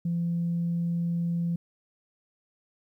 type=tone; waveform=sine; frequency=170.4 Hz; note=F3; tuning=42 cents flat; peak=-24 dBFS; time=0.05-1.56 s; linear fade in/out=5 ms; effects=tanh soft clip ceiling -21 dBFS + 11-bit